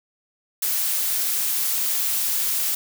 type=noise; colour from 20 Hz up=blue; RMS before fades=-23 dBFS; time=0.62-2.75 s; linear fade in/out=5 ms; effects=none